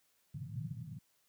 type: band-pass noise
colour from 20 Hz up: pink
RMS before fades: -43 dBFS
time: 0.34-0.99 s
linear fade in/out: 5 ms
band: 110 to 170 Hz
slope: 48 dB/octave
effects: white hiss -74 dBFS RMS until 1.28 s + high-pass 60 Hz 12 dB/octave